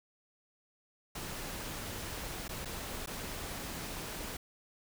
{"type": "noise with dropouts", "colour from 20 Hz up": "pink", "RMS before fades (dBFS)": -41, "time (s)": [1.15, 4.37], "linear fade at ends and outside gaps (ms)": 5, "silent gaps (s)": [[2.481, 2.491], [2.649, 2.655], [3.061, 3.072]], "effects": []}